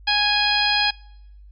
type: harmonic tone with a mistuned harmonic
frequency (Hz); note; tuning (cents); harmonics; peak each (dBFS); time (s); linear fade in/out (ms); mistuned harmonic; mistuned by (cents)
830.6; G#5; 0; 1 / 2 / 3 / 4 / 5 / 6; -24 / -24 / -24 / -24 / -24 / -24; 0.07-0.91; 10; 4; -22
effects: noise-tail reverb RT60 0.9 s tail -26 dB re dry + added 50 Hz sine -42 dBFS peak until 1.51 s